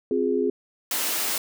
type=chord; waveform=sine; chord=F minor; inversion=second; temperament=equal with one note detuned; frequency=261.6 / 355.1 / 415.3 Hz; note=C4 / F4 / Ab4; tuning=0 / +29 / 0 cents; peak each=-26 / -26 / -23 dBFS; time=0.11-0.5 s; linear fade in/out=2 ms
type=high-pass noise; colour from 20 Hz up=white; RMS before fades=-26 dBFS; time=0.91-1.38 s; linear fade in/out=2 ms; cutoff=210 Hz; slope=24 dB/octave
effects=none